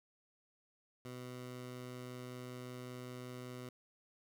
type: tone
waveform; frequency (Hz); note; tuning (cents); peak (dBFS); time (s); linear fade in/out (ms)
15% pulse; 125.2; B2; +24; -39; 1.05-3.69; 2
effects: none